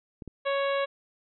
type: clicks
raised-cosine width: 3 ms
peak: -27 dBFS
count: 2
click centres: 0.222 / 0.277 s
type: harmonic tone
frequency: 555 Hz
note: C#5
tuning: 2 cents sharp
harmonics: 1 / 2 / 3 / 4 / 5 / 6 / 7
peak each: -26 / -32 / -36 / -38 / -40 / -42 / -43 dBFS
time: 0.45-0.86 s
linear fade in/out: 20 ms
effects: none